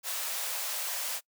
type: high-pass noise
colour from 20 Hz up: white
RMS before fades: -34 dBFS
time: 0.03-1.21 s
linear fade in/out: 50 ms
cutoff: 490 Hz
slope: 96 dB/octave
effects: noise-tail reverb RT60 0.1 s tail -23 dB re dry